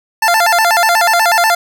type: tone with vibrato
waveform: 25% pulse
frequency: 784 Hz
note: G5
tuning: in tune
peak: -5 dBFS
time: 0.22-1.55 s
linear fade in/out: 5 ms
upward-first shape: square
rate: 8.2 Hz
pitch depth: 210 cents each way
effects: none